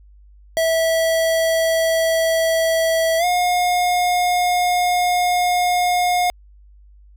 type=tone with pitch glide; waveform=square; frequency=653 to 716.2 Hz; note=E5 to F5; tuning=-17 to +43 cents; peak=-16 dBFS; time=0.57-6.3 s; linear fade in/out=0 ms; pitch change=+160 cents; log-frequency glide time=3.18-3.25 s; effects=added 50 Hz sine -44 dBFS peak until 7.16 s